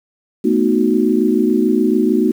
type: chord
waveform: sine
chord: B dominant seventh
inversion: third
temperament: equal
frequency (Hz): 220 / 246.9 / 311.1 / 370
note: A3 / B3 / D#4 / F#4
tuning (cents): 0 / 0 / 0 / 0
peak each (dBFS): -17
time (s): 0.44-2.32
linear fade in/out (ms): 10
effects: 7-bit